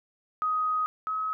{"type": "tone pair in turn", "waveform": "sine", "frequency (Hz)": [1254, 1278.1], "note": ["D#6", "D#6"], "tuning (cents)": [13, 46], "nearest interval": "unison", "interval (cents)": 33, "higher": "second", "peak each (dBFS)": [-24, -27], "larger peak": "first", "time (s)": [[0.42, 0.86], [1.07, 1.33]], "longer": "first", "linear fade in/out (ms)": 0, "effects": []}